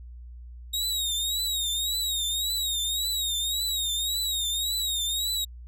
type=tone with vibrato; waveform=sawtooth; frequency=3767 Hz; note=A#7; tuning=17 cents sharp; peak=-23 dBFS; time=0.73-5.45 s; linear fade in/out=10 ms; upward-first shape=triangle; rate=1.8 Hz; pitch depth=110 cents each way; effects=added 60 Hz sine -40 dBFS peak until 5.67 s